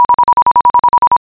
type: tone bursts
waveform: sine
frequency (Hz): 971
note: B5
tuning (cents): -30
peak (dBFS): -3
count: 13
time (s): 0-1.165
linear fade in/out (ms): 0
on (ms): 49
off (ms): 44
effects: resampled to 8000 Hz